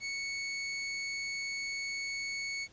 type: tone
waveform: sawtooth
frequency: 2216 Hz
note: C#7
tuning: 1 cent flat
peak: -31 dBFS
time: 0-2.68 s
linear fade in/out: 50 ms
effects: pink hiss -61 dBFS RMS until 2.72 s + resampled to 16000 Hz